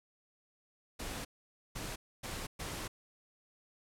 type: noise bursts at uneven times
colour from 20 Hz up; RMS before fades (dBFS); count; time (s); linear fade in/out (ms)
pink; -41; 4; 0.99-1.25 / 1.75-1.96 / 2.23-2.47 / 2.59-2.88; 10
effects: low-pass 12000 Hz 12 dB/octave